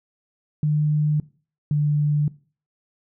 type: tone pair in turn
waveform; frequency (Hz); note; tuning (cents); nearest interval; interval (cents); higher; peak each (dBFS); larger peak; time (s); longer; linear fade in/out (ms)
sine; 150.6 / 148.01; D3 / D3; +44 / +14; unison; 30; first; -17; neither; 0.63-1.2 / 1.71-2.28; neither; 2
effects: noise-tail reverb RT60 0.4 s tail -20 dB re dry